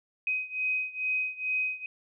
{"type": "beating tone pair", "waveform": "sine", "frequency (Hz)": [2516, 2518.3], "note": ["D#7", "D#7"], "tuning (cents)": [19, 20], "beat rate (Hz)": 2.3, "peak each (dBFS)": [-30, -32], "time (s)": [0.27, 1.86], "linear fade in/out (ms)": 2, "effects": []}